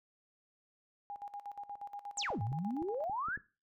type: tone with tremolo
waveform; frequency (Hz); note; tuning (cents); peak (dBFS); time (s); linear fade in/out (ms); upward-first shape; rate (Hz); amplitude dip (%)
sine; 814; G#5; -35; -40; 1.1-3.04; 0; square; 8.4; 75
type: exponential two-way sweep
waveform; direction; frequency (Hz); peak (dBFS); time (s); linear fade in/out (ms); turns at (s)
sine; down then up; 8780 to 98.6 to 1760; -34; 2.17-3.37; 10; 2.42
type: clicks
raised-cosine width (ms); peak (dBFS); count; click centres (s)
3; -37; 7; 2.304 / 2.386 / 2.52 / 2.82 / 3.097 / 3.285 / 3.375
effects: noise-tail reverb RT60 0.3 s tail -17 dB re dry